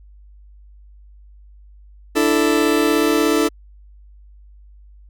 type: chord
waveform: 40% pulse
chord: D suspended second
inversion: none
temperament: just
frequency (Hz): 293.7 / 330.4 / 440.5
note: D4 / E4 / A4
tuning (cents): 0 / +4 / +2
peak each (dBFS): -18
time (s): 2.15-3.49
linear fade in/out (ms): 20
effects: added 50 Hz sine -42 dBFS peak until 5.09 s